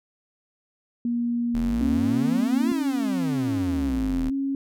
sine tone with pitch glide, 237.6 to 235 Hz, A#3 to A#3, +33 to +14 cents, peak -22 dBFS, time 1.05-2.72 s, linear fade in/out 2 ms, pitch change -19 cents, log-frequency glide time 1.49-1.59 s
45% pulse exponential two-way sweep, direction up then down, 36.34 to 354.6 to 36.34 Hz, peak -28 dBFS, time 1.54-4.3 s, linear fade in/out 10 ms, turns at 2.7 s
sine tone with vibrato, 268.4 Hz, C4, 44 cents sharp, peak -23 dBFS, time 1.81-4.55 s, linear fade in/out 2 ms, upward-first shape square, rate 1.2 Hz, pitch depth 34 cents each way
effects none

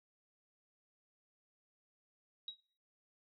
sine tone with exponential decay, 3829 Hz, A#7, 46 cents sharp, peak -37 dBFS, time 2.48-2.58 s, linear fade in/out 2 ms, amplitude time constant 21 ms, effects noise-tail reverb RT60 0.4 s tail -17 dB re dry

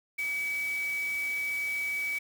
sine tone in noise, 2281 Hz, C#7, 49 cents sharp, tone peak -29 dBFS, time 0.18-2.19 s, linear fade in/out 10 ms, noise white, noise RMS -45 dBFS, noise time 0.18-2.19 s, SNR +13 dB, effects none

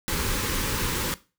pink band-stop noise, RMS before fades -27 dBFS, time 0.08-1.14 s, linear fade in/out 0 ms, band 560 to 830 Hz, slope 96 dB/octave, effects noise-tail reverb RT60 0.3 s tail -17 dB re dry

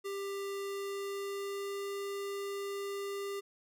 square tone with pitch glide, 396.3 to 398.8 Hz, G4 to G4, +19 to +30 cents, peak -37 dBFS, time 0.04-3.41 s, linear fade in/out 20 ms, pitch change +11 cents, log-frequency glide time 0.57-1.87 s, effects none

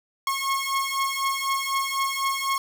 sawtooth beating tone pair, 1086 / 1090 Hz, C#6 / C#6, -36 / -29 cents, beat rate 4 Hz, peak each -23 dBFS, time 0.27-2.58 s, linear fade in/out 2 ms, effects 9-bit

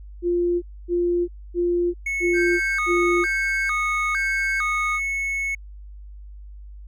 sine tone bursts, 349.2 Hz, F4, in tune, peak -18 dBFS, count 5, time 0.22-3.26 s, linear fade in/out 50 ms, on 400 ms, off 260 ms
triangle tone, 2200 Hz, C#7, 14 cents flat, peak -21 dBFS, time 2.06-5.55 s, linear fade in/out 5 ms
triangle tone with vibrato, 1394 Hz, F6, 4 cents flat, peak -22 dBFS, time 2.33-5 s, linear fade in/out 50 ms, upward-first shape square, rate 1.1 Hz, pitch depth 210 cents each way
effects added 50 Hz sine -37 dBFS peak until 6.87 s

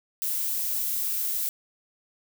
violet noise, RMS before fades -28 dBFS, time 0.22-1.49 s, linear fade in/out 0 ms, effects none

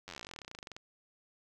slowing click train, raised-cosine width 0.2 ms, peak -27 dBFS, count 29, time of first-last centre 0.08-0.765 s, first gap 10 ms, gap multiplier 1.06, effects none

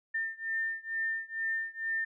sine beating tone pair, 1801 / 1803.2 Hz, A6 / A6, +40 / +42 cents, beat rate 2.2 Hz, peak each -34 / -35 dBFS, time 0.14-2.05 s, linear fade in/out 10 ms, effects none

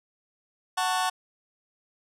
sawtooth chord, F# minor, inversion none, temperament just, 740 / 888 / 1110 Hz, F#5 / A5 / C#6, 0 / +16 / +2 cents, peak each -23 / -26 / -25 dBFS, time 0.77-1.1 s, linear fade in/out 10 ms, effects low-pass 11000 Hz 12 dB/octave

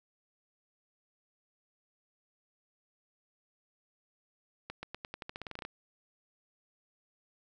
accelerating click train, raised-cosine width 0.3 ms, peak -24 dBFS, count 15, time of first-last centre 4.7-5.651 s, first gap 130 ms, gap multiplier 0.89, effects none

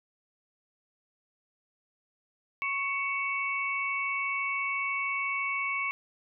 sine tone cluster, 1101 / 2235 / 2669 Hz, C#6 / C#7 / E7, -12 / +14 / +21 cents, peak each -34 / -30 / -37 dBFS, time 2.62-5.91 s, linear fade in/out 0 ms, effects none

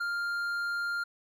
triangle tone with hard clipping, 1400 Hz, F6, 4 cents sharp, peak -31 dBFS, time 0-1.04 s, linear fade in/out 10 ms, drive 9 dB, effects none

